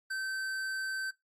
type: tone with hard clipping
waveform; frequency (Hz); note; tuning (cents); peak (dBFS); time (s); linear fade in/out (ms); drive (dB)
sine; 1546; G6; -24; -35; 0.1-1.11; 10; 12
effects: noise-tail reverb RT60 0.2 s tail -21 dB re dry + AAC 48 kbps